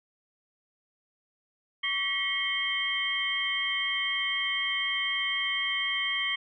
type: tone cluster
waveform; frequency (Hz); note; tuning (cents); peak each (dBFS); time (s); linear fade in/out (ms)
sine; 1135 / 1932 / 2171 / 3148; C#6 / B6 / C#7 / G7; +41 / -39 / -37 / +7; -38 / -33 / -31 / -30; 1.83-6.36; 10
effects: none